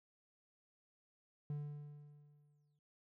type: tone with exponential decay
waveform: triangle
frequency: 146.83 Hz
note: D3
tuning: in tune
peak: -36 dBFS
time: 1.5-2.79 s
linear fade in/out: 2 ms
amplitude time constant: 280 ms
effects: none